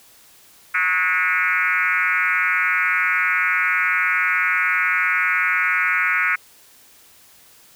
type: tone with frequency modulation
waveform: sine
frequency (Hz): 1812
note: A#6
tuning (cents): -50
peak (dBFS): -16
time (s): 0.74-6.36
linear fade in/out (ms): 10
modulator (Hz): 178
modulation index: 3.1
effects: white hiss -50 dBFS RMS until 7.75 s